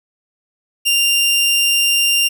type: tone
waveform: sawtooth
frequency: 2788 Hz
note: F7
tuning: 4 cents flat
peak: -9 dBFS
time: 0.85-2.29 s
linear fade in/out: 20 ms
effects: none